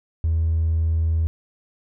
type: tone with hard clipping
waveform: sine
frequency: 81 Hz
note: E2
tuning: 30 cents flat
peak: -18 dBFS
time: 0.24-1.27 s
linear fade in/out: 0 ms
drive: 1 dB
effects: none